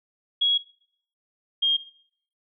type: tone pair in turn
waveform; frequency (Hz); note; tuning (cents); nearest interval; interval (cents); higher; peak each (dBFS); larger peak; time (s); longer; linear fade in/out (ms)
sine; 3322 / 3226; G#7 / G7; 0 / +49; minor second; 51; first; -18; neither; 0.41-0.58 / 1.62-1.77; first; 10
effects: noise-tail reverb RT60 0.6 s tail -18 dB re dry